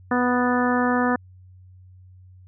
harmonic tone with a mistuned harmonic, 246.9 Hz, B3, in tune, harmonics 1 / 2 / 3 / 4 / 5 / 6 / 7, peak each -21 / -26 / -27 / -28 / -28 / -30 / -29 dBFS, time 0.11-1.16 s, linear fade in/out 5 ms, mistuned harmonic 7, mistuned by +21 cents, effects added 92 Hz sine -45 dBFS peak until 2.47 s

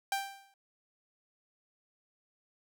sawtooth tone with exponential decay, 787 Hz, G5, 7 cents sharp, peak -24 dBFS, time 0.12-0.54 s, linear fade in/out 2 ms, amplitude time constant 91 ms, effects none

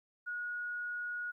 sine tone, 1450 Hz, F#6, 35 cents flat, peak -36 dBFS, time 0.26-1.32 s, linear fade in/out 20 ms, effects 13-bit

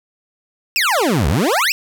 25% pulse exponential two-way sweep, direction down then up, 2794 to 63.9 to 2794 Hz, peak -10 dBFS, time 0.76-1.72 s, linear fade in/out 0 ms, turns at 1.28 s, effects none

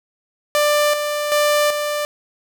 sawtooth tone with tremolo, 592 Hz, D5, 14 cents sharp, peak -10 dBFS, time 0.55-2.05 s, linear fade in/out 0 ms, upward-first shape square, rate 1.3 Hz, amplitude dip 50%, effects none

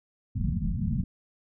white low-pass noise, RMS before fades -28 dBFS, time 0.35-1.04 s, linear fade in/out 5 ms, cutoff 230 Hz, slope 96 dB/octave, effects none

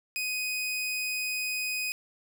sawtooth tone pair in turn, 2500 / 2500 Hz, D#7 / D#7, +8 / +8 cents, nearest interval unison, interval 0 cents, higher neither, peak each -26 dBFS, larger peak neither, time 0.16-0.65 / 0.65-1.92 s, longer second, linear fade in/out 0 ms, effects none

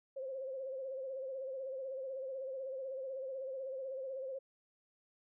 sine tone with vibrato, 530 Hz, C5, 22 cents sharp, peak -39 dBFS, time 0.16-4.39 s, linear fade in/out 10 ms, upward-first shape sine, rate 16 Hz, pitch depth 58 cents each way, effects none

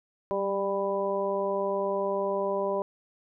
harmonic tone with a mistuned harmonic, 197.8 Hz, G3, 16 cents sharp, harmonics 1 / 2 / 3 / 4 / 5, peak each -38 / -30 / -29 / -39 / -33 dBFS, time 0.31-2.82 s, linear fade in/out 0 ms, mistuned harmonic 1, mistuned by -34 cents, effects none

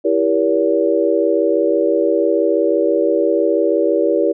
sine chord, E diminished seventh, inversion none, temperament just, 329.6 / 395.6 / 474.7 / 569.6 Hz, E4 / G4 / Bb4 / Db5, 0 / +16 / +31 / +47 cents, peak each -18 dBFS, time 0.04-4.33 s, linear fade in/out 20 ms, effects none

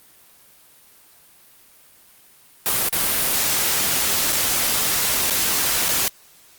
white noise with dropouts, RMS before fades -20 dBFS, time 2.66-6.08 s, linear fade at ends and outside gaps 0 ms, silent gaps 2.887-2.928 / 4.323-4.327 / 5.299-5.307 / 5.884-5.889 s, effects white hiss -51 dBFS RMS until 6.58 s + Opus 32 kbps

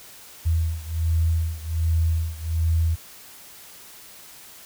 sine beating tone pair, 81.2 / 82.5 Hz, E2 / E2, -26 / +2 cents, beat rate 1.3 Hz, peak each -22 / -24 dBFS, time 0.45-2.96 s, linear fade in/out 20 ms, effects white hiss -45 dBFS RMS until 4.65 s

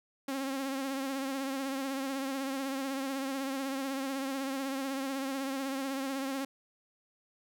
sawtooth tone with vibrato, 270.2 Hz, C#4, 44 cents flat, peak -29 dBFS, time 0.28-6.45 s, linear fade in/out 5 ms, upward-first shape triangle, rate 16 Hz, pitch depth 55 cents each way, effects none

